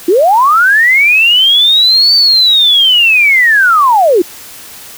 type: linear two-way sweep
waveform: sine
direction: up then down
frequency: 319.6 to 4590 to 319.6 Hz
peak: -4 dBFS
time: 0.08-4.22 s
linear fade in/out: 5 ms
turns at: 2.15 s
effects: white hiss -31 dBFS RMS until 4.97 s